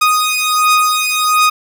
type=beating tone pair; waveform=sawtooth; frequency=1243 / 1244.4 Hz; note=D#6 / D#6; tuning=-2 / 0 cents; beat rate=1.4 Hz; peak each=-10 dBFS; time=0.01-1.5 s; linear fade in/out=10 ms; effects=none